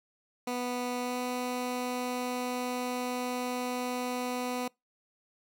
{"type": "tone with pitch glide", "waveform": "15% pulse", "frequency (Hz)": [246.9, 248.8], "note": ["B3", "B3"], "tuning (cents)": [0, 13], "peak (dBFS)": -25, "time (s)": [0.47, 4.68], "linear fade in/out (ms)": 5, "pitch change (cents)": 13, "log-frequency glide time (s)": [1.02, 1.18], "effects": ["noise-tail reverb RT60 0.2 s tail -25 dB re dry"]}